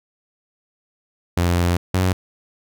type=tone pair in turn; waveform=sawtooth; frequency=87.3 / 92.49 Hz; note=F2 / F#2; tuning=0 / 0 cents; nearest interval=minor second; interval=100 cents; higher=second; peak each=-12 dBFS; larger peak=neither; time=1.37-1.77 / 1.94-2.13 s; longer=first; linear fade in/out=5 ms; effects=none